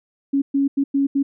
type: tone bursts at uneven times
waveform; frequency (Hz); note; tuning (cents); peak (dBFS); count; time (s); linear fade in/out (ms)
sine; 277.2; C#4; 0; -15; 5; 0.33-0.42 / 0.54-0.68 / 0.77-0.84 / 0.94-1.07 / 1.15-1.23; 10
effects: none